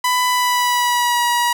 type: tone with pitch glide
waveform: sawtooth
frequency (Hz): 997 to 960.8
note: B5 to B5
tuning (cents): +16 to -48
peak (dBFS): -11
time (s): 0.04-1.53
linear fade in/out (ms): 5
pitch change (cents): -64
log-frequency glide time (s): 0.27-1.23
effects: none